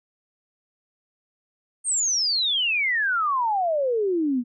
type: exponential sweep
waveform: sine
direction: down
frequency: 8870 to 232.7 Hz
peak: -20 dBFS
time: 1.84-4.44 s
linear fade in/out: 50 ms
effects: none